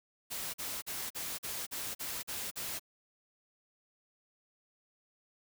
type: noise bursts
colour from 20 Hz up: white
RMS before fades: -39 dBFS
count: 9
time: 0.3-2.796 s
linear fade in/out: 20 ms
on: 240 ms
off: 42 ms
effects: none